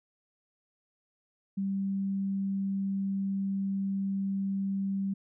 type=tone; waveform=sine; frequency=195.4 Hz; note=G3; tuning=5 cents flat; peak=-28 dBFS; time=1.57-5.14 s; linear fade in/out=10 ms; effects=none